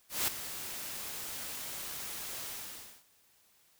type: noise with ADSR envelope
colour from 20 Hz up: white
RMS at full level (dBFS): -29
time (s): 0.09-3.04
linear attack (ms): 190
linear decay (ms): 4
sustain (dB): -12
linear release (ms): 540
effects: white hiss -67 dBFS RMS until 3.79 s